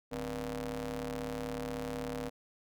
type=ring-modulated tone; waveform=sawtooth; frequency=110.6 Hz; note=A2; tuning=9 cents sharp; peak=-29 dBFS; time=0.11-2.3 s; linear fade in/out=20 ms; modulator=369 Hz; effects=none